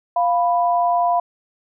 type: tone pair together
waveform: sine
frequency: 698.5 / 987.8 Hz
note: F5 / B5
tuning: 0 / 0 cents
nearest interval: tritone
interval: 600 cents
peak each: -16 / -20 dBFS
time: 0.16-1.2 s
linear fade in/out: 5 ms
effects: none